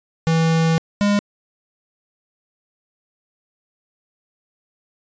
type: tone pair in turn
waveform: square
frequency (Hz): 163 / 204.2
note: E3 / G#3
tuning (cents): -19 / -29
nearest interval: major third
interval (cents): 390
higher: second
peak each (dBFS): -15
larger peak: neither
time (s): 0.27-0.78 / 1.01-1.19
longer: first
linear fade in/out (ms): 0
effects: resampled to 16000 Hz